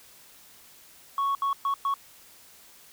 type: tone bursts at uneven times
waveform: sine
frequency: 1108.7 Hz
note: C#6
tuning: in tune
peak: -21 dBFS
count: 4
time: 1.18-1.35 / 1.42-1.53 / 1.65-1.74 / 1.85-1.94 s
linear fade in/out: 2 ms
effects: tanh soft clip ceiling -22 dBFS + white hiss -53 dBFS RMS until 2.92 s